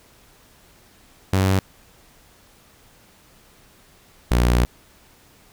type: tone pair in turn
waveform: sawtooth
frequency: 95.3 / 60.04 Hz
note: G2 / B1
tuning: -48 / -48 cents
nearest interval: minor sixth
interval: 800 cents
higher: first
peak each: -12 / -11 dBFS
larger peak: second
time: 1.33-1.59 / 4.31-4.65 s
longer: second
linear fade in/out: 0 ms
effects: pink hiss -53 dBFS RMS until 5.52 s